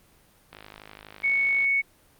click train, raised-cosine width 0.3 ms, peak -26 dBFS, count 59, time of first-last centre 0.53-1.643 s, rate 52.1 Hz
sine tone, 2217 Hz, C#7, in tune, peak -20 dBFS, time 1.23-1.82 s, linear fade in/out 20 ms
effects pink hiss -59 dBFS RMS until 2.19 s + Opus 32 kbps

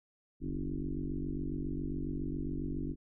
sine tone with frequency modulation, 150 Hz, D3, 37 cents sharp, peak -33 dBFS, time 0.4-2.96 s, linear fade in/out 50 ms, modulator 47.3 Hz, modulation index 3.9, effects none

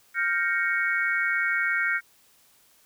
sine chord, G half-diminished seventh, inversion third, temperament equal, 1396.9 / 1568 / 1864.7 / 2217 Hz, F6 / G6 / Bb6 / Db7, 0 / 0 / 0 / 0 cents, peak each -28 dBFS, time 0.14-2.01 s, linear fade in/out 50 ms, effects white hiss -60 dBFS RMS until 2.85 s

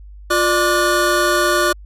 square tone cluster, 351.9 / 596 / 1166 / 1453 Hz, F4 / D5 / D6 / F#6, +13 / +25 / -13 / -32 cents, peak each -20 dBFS, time 0.3-1.73 s, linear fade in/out 10 ms, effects added 50 Hz sine -35 dBFS peak until 1.85 s + resampled to 32000 Hz

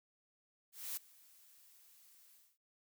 blue noise with ADSR envelope, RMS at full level -40 dBFS, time 0.72-2.58 s, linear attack 250 ms, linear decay 5 ms, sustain -24 dB, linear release 230 ms, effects noise-tail reverb RT60 0.1 s tail -20 dB re dry

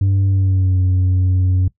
sine tone with pitch glide, 97.4 to 92.15 Hz, G2 to F#2, -11 to -7 cents, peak -9 dBFS, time 0.01-1.68 s, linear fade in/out 5 ms, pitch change -96 cents, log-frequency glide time 0.27-0.78 s, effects noise-tail reverb RT60 0.1 s tail -20 dB re dry + tanh soft clip ceiling -11 dBFS

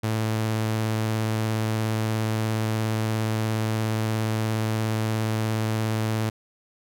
sawtooth tone with vibrato, 110 Hz, A2, in tune, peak -19 dBFS, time 0.03-6.3 s, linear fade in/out 10 ms, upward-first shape sine, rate 17 Hz, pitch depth 15 cents each way, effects none

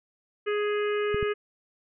harmonic tone, 416.3 Hz, G#4, 4 cents sharp, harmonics 1 / 3 / 4 / 5 / 6 / 7, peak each -25 / -35 / -37 / -39 / -41 / -42 dBFS, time 0.46-1.34 s, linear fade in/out 20 ms
clicks, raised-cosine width 5 ms, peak -20 dBFS, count 2, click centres 1.145 / 1.228 s
effects none

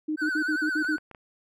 sine tone bursts, 307.8 Hz, D#4, 19 cents flat, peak -25 dBFS, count 7, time 0.08-0.965 s, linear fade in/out 10 ms, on 81 ms, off 53 ms
triangle tone with vibrato, 1500 Hz, F#6, 23 cents sharp, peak -24 dBFS, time 0.17-0.99 s, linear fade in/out 50 ms, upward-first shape sine, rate 10 Hz, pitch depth 62 cents each way
clicks, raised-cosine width 0.5 ms, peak -30 dBFS, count 4, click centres 0.846 / 0.982 / 1.113 / 1.148 s
effects none

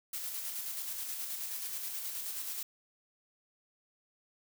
blue noise with tremolo, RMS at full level -38 dBFS, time 0.13-2.63 s, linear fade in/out 5 ms, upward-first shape square, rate 9.4 Hz, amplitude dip 30%, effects none

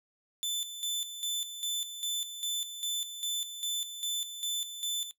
sawtooth tone with tremolo, 3520 Hz, A7, in tune, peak -27 dBFS, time 0.43-5.11 s, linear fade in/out 0 ms, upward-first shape square, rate 2.5 Hz, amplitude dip 65%, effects noise-tail reverb RT60 0.1 s tail -17 dB re dry

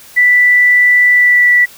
sine tone with pitch glide, 1974 to 1959.2 Hz, B6 to B6, -1 to -14 cents, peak -5 dBFS, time 0.16-1.66 s, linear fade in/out 20 ms, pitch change -13 cents, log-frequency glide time 1.12-1.49 s, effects white hiss -38 dBFS RMS until 1.77 s

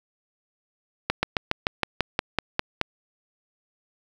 slowing click train, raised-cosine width 0.3 ms, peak -5 dBFS, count 11, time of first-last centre 1.1-2.814 s, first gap 130 ms, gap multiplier 1.06, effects 7-bit

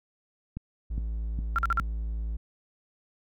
click train, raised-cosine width 5 ms, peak -22 dBFS, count 4, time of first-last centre 0.57-1.8 s, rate 2.44 Hz
triangle tone, 55.2 Hz, A1, 6 cents sharp, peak -27 dBFS, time 0.9-2.37 s, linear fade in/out 10 ms
sine tone bursts, 1368 Hz, F6, 36 cents flat, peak -22 dBFS, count 4, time 1.56-1.798 s, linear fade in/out 0 ms, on 25 ms, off 46 ms
effects none

